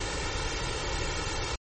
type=noise with comb filter; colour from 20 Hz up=pink; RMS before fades=-31 dBFS; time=0-1.56 s; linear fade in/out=10 ms; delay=2.2 ms; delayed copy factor=+0.65; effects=MP3 32 kbps